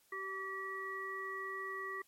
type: harmonic tone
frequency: 385.4 Hz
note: G4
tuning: 29 cents flat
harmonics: 1 / 3 / 5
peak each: -46 / -43 / -42 dBFS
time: 0.12-2.02 s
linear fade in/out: 5 ms
effects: white hiss -70 dBFS RMS until 2.07 s + MP3 64 kbps